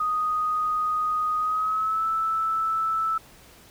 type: tone with pitch glide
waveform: sine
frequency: 1244.5 to 1315.5 Hz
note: D#6 to E6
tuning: 0 to -4 cents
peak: -22 dBFS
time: 0-3.18 s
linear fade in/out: 5 ms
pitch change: +96 cents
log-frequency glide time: 1.39-2.06 s
effects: pink hiss -51 dBFS RMS until 3.7 s